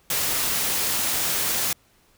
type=noise; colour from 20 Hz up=white; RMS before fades=-24 dBFS; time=0.1-1.73 s; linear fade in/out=2 ms; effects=pink hiss -60 dBFS RMS until 2.17 s